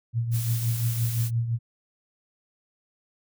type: tone with tremolo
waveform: sine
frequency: 116.54 Hz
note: A#2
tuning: in tune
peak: -20 dBFS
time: 0.13-1.59 s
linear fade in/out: 50 ms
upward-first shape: triangle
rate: 5.8 Hz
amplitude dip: 65%
type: noise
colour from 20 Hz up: blue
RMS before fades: -35 dBFS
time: 0.31-1.31 s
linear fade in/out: 50 ms
effects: none